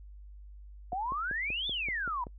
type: exponential two-way sweep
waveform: sine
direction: up then down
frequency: 700 to 3592 to 941 Hz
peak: -31 dBFS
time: 0.92-2.24 s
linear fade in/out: 2 ms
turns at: 1.68 s
type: click train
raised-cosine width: 2 ms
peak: -29 dBFS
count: 8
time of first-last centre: 0.93-2.268 s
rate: 5.23 Hz
effects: noise-tail reverb RT60 0.1 s tail -25 dB re dry + added 50 Hz sine -46 dBFS peak until 2.38 s